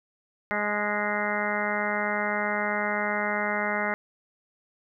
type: harmonic tone with a mistuned harmonic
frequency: 207.7 Hz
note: G#3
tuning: in tune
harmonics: 1 / 2 / 3 / 4 / 5 / 6 / 7 / 8 / 9 / 10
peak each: -34 / -36 / -32 / -33 / -38 / -35 / -33 / -38 / -33 / -33 dBFS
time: 0.51-3.94 s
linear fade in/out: 0 ms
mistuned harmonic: 4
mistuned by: +16 cents
effects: none